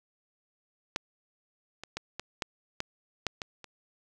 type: clicks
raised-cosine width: 0.2 ms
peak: -12 / -23 / -17 / -18 / -13 / -14 / -11 / -18 / -27 dBFS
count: 9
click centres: 0.961 / 1.836 / 1.97 / 2.196 / 2.422 / 2.804 / 3.267 / 3.418 / 3.643 s
effects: none